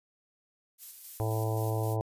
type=noise with tremolo; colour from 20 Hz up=violet; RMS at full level=-42 dBFS; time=0.78-1.97 s; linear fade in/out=50 ms; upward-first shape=square; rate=3.8 Hz; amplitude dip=35%
type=harmonic tone; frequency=110 Hz; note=A2; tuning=in tune; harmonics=1 / 3 / 4 / 5 / 6 / 7 / 8 / 9; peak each=-29 / -39 / -37 / -40 / -40 / -40 / -44 / -45 dBFS; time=1.2-2.01 s; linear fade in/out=0 ms
effects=resampled to 32000 Hz